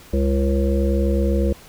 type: harmonic tone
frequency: 68.2 Hz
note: C#2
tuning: 28 cents flat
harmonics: 1 / 3 / 5 / 7 / 8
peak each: -18 / -23 / -25 / -26 / -27 dBFS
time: 0.13-1.53 s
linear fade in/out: 5 ms
effects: pink hiss -45 dBFS RMS until 1.68 s